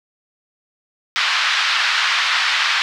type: band-pass noise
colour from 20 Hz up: pink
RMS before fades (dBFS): -18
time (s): 1.16-2.82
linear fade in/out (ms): 0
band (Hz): 1200 to 4500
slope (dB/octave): 24
effects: none